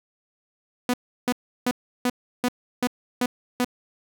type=tone bursts; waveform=sawtooth; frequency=247.2 Hz; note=B3; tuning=2 cents sharp; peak=-16 dBFS; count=8; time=0.89-3.646 s; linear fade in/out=2 ms; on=47 ms; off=340 ms; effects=none